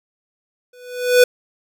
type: tone with exponential growth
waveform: square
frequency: 495 Hz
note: B4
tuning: 4 cents sharp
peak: -6 dBFS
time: 0.73-1.24 s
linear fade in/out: 5 ms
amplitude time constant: 110 ms
effects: none

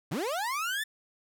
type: linear sweep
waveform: 30% pulse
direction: up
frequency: 117.4 to 1800 Hz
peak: -27 dBFS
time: 0.11-0.84 s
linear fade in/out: 10 ms
effects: none

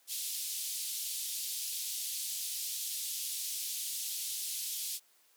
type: band-pass noise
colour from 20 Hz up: white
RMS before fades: -38 dBFS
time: 0.07-5 s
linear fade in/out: 50 ms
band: 3200 to 14000 Hz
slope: 24 dB/octave
effects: white hiss -67 dBFS RMS until 5.36 s + high-pass 300 Hz 12 dB/octave

